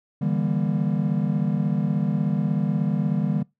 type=chord; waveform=triangle; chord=E half-diminished seventh; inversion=third; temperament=just; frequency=148.33 / 164.81 / 197.78 / 237.3 Hz; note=D3 / E3 / G3 / Bb3; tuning=+18 / 0 / +16 / +31 cents; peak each=-23 / -25 / -23 / -27 dBFS; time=0.21-3.43 s; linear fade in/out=10 ms; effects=noise-tail reverb RT60 0.2 s tail -23 dB re dry